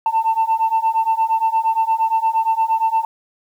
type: beating tone pair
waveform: sine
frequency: 890 / 898.6 Hz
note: A5 / A5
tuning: +20 / +36 cents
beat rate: 8.6 Hz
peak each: -17 / -16 dBFS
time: 0.06-3.05 s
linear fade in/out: 2 ms
effects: tanh soft clip ceiling -10 dBFS + 8-bit